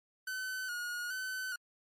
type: tone with vibrato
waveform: 45% pulse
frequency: 1480 Hz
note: F#6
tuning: in tune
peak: -36 dBFS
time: 0.27-1.56 s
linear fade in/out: 5 ms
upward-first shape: square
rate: 1.2 Hz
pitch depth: 45 cents each way
effects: MP3 64 kbps